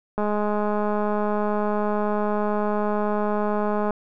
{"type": "click train", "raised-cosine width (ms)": 1, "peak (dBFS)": -12, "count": 780, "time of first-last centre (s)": [0.18, 3.907], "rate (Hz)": 209, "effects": []}